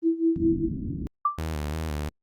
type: tone with tremolo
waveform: sine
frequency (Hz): 329.1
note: E4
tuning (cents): -3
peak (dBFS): -17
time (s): 0.02-0.69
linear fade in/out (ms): 50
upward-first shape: sine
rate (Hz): 4.9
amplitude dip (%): 85
type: low-pass noise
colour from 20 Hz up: white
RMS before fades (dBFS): -31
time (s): 0.36-1.07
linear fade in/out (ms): 0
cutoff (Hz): 300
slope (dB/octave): 48
type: tone with exponential decay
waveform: sine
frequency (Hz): 1174.7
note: D6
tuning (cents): 0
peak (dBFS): -16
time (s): 1.25-1.42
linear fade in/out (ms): 5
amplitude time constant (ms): 35
type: tone with vibrato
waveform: sawtooth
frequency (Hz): 77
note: D#2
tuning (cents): -17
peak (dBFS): -24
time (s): 1.38-2.09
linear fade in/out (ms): 5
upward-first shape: square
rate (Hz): 2.9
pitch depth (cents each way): 62
effects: Opus 24 kbps